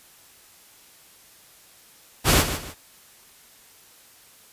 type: noise with echo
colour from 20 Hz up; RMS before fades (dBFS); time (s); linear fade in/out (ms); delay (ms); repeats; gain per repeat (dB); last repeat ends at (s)
pink; -17; 2.24-2.45; 50; 150; 2; -10; 2.75
effects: white hiss -52 dBFS RMS until 4.52 s + resampled to 32000 Hz